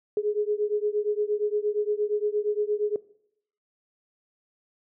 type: beating tone pair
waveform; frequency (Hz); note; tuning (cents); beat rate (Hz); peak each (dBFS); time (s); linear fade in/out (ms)
sine; 414.9 / 423.5; G#4 / G#4; -2 / +34; 8.6; -26; 0.17-2.96; 2
effects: noise-tail reverb RT60 0.7 s tail -20 dB re dry